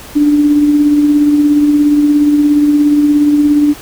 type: tone with tremolo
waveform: sine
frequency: 293.7 Hz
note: D4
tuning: in tune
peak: -4 dBFS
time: 0.15-3.74 s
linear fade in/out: 20 ms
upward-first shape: triangle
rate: 17 Hz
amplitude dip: 40%
effects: pink hiss -32 dBFS RMS until 3.81 s